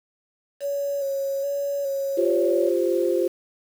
sine tone with vibrato, 557 Hz, C#5, 8 cents sharp, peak -23 dBFS, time 0.6-2.73 s, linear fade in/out 50 ms, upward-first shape square, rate 1.2 Hz, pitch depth 24 cents each way
sine chord, F suspended second, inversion none, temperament equal, 349.2 / 392 / 523.3 Hz, F4 / G4 / C5, 0 / 0 / 0 cents, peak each -22 / -25 / -24 dBFS, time 2.17-3.28 s, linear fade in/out 10 ms
effects 7-bit

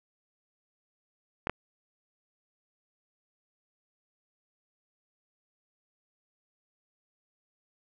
clicks, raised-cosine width 0.5 ms, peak -14 / -13 dBFS, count 2, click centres 1.471 / 1.496 s, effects none

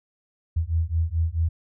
sine beating tone pair, 80 / 84.6 Hz, D#2 / E2, +49 / +45 cents, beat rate 4.6 Hz, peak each -24 dBFS, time 0.56-1.49 s, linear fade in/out 10 ms, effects none

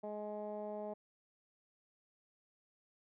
15% pulse tone with low-pass filter, 210 Hz, G#3, 19 cents sharp, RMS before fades -43 dBFS, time 0.03-0.94 s, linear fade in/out 10 ms, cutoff 710 Hz, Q 2.8, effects none

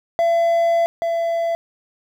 triangle tone pair in turn, 675 / 671.6 Hz, E5 / E5, +41 / +32 cents, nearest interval unison, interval 9 cents, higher first, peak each -12 / -16 dBFS, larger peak first, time 0.19-0.86 / 1.02-1.55 s, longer first, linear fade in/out 0 ms, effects 9-bit

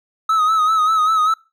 triangle tone with vibrato, 1278 Hz, D#6, 46 cents sharp, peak -11 dBFS, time 0.29-1.34 s, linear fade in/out 5 ms, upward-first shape sine, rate 5.1 Hz, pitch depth 56 cents each way, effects noise-tail reverb RT60 0.3 s tail -24 dB re dry

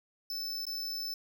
square tone with dropouts, 5274 Hz, E8, in tune, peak -35 dBFS, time 0.3-1.14 s, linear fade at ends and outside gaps 2 ms, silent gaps 0.653-0.667 s, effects none

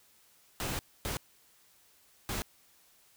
pink noise bursts at uneven times, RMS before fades -35 dBFS, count 3, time 0.6-0.79 / 1.05-1.17 / 2.29-2.42 s, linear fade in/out 0 ms, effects white hiss -64 dBFS RMS until 3.16 s

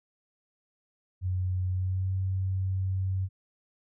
sine tone with pitch glide, 92 to 94.64 Hz, F#2 to F#2, -9 to +40 cents, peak -26 dBFS, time 1.21-3.29 s, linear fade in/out 50 ms, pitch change +49 cents, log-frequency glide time 1.71-2.12 s, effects none

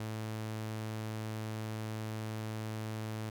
sawtooth tone, 109.3 Hz, A2, 11 cents flat, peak -33 dBFS, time 0-3.3 s, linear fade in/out 5 ms, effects none

